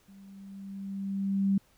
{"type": "tone with level ramp", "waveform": "sine", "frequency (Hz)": 196, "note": "G3", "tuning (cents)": 0, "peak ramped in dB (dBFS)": [-50, -21], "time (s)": [0.08, 1.58], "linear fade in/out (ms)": 5, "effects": ["pink hiss -65 dBFS RMS until 1.77 s"]}